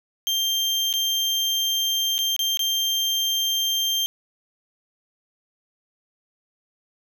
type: tone with dropouts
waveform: 35% pulse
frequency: 3170 Hz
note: G7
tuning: 19 cents sharp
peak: -19 dBFS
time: 0.27-4.06 s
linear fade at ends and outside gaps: 0 ms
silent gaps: 0.928-0.938 / 2.181-2.189 / 2.364-2.392 / 2.572-2.593 s
effects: none